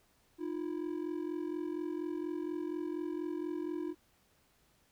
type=ring-modulated tone; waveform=triangle; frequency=329.3 Hz; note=E4; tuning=2 cents flat; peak=-30 dBFS; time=0.38-3.95 s; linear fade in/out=50 ms; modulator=22.1 Hz; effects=pink hiss -70 dBFS RMS until 4.91 s